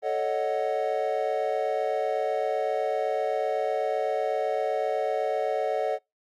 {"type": "chord", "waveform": "triangle", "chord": "D# half-diminished seventh", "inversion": "second", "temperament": "equal", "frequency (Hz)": [440, 554.4, 622.3, 740], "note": ["A4", "C#5", "D#5", "F#5"], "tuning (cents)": [0, 0, 0, 0], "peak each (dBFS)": -28, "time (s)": [0.02, 5.99], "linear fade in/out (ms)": 50, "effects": ["noise-tail reverb RT60 0.2 s tail -26 dB re dry", "Opus 48 kbps"]}